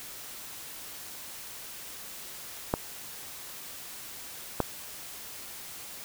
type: clicks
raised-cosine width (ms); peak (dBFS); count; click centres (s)
1; -10; 2; 2.739 / 4.603
effects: white hiss -43 dBFS RMS until 6.04 s